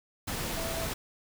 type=tone in noise; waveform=sine; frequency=659.3 Hz; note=E5; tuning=in tune; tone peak=-37 dBFS; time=0.56-0.86 s; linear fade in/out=10 ms; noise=pink; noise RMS=-34 dBFS; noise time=0.27-0.94 s; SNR=-6 dB; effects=none